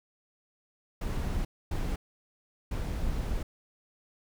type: noise bursts at uneven times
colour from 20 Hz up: brown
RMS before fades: -31 dBFS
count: 3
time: 1.01-1.45 / 1.71-1.96 / 2.71-3.43 s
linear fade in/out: 5 ms
effects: none